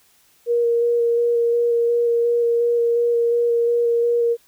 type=tone with vibrato; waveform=sine; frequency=471.4 Hz; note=A#4; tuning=19 cents sharp; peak=-15 dBFS; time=0.46-4.37 s; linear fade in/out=50 ms; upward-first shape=square; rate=2.8 Hz; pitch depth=10 cents each way; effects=white hiss -57 dBFS RMS until 4.47 s